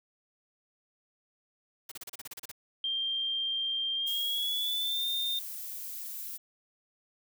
white noise bursts, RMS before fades -42 dBFS, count 11, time 1.89-2.516 s, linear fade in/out 5 ms, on 26 ms, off 34 ms
sine tone with pitch glide, 3179 to 3631 Hz, G7 to A#7, +24 to -46 cents, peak -29 dBFS, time 2.84-5.39 s, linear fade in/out 2 ms, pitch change +230 cents, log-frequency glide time 3.95-5.08 s
violet noise, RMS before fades -40 dBFS, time 4.06-6.38 s, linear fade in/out 20 ms
effects none

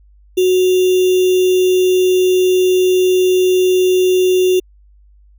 sine tone with sample-and-hold, 368.2 Hz, F#4, 8 cents flat, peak -9 dBFS, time 0.37-4.6 s, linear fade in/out 10 ms, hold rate 3150 Hz, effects added 50 Hz sine -44 dBFS peak until 5.38 s

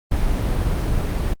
brown noise, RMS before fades -20 dBFS, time 0.11-1.34 s, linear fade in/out 10 ms, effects Opus 32 kbps

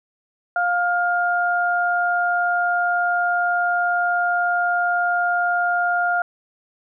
sine tone pair together, 705.5 / 1411 Hz, F5 / F6, +17 / +17 cents, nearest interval octave, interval 1200 cents, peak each -20 dBFS, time 0.56-6.22 s, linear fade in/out 2 ms, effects none

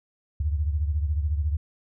sine beating tone pair, 73.42 / 87.42 Hz, D2 / F2, 0 / +2 cents, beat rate 14 Hz, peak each -23 / -30 dBFS, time 0.4-1.57 s, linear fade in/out 5 ms, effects none

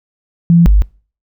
sine tone pair in turn, 169.9 / 50.35 Hz, F3 / G1, -47 / +47 cents, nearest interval octave + major sixth, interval 2106 cents, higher first, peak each -4 dBFS, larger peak neither, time 0.5-0.66 / 0.66-0.82 s, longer neither, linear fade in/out 0 ms, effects noise-tail reverb RT60 0.4 s tail -24 dB re dry

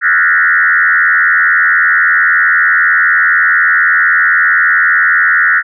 sine tone with frequency modulation, 1647 Hz, G#6, 15 cents flat, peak -6 dBFS, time 0.01-5.63 s, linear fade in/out 50 ms, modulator 84.3 Hz, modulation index 3.3, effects none

